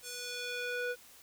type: tone with band-pass filter sweep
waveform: square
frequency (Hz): 490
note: B4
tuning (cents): -14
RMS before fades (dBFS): -38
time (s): 0.02-0.96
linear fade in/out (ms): 50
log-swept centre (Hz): 8500 to 1100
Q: 1
effects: white hiss -57 dBFS RMS until 1.22 s